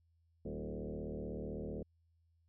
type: tone with frequency modulation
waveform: sine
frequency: 132.4 Hz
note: C3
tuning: 21 cents sharp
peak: -39 dBFS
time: 0.45-1.83 s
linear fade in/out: 5 ms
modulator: 75.9 Hz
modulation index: 5.4
effects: added 83 Hz sine -70 dBFS peak until 2.48 s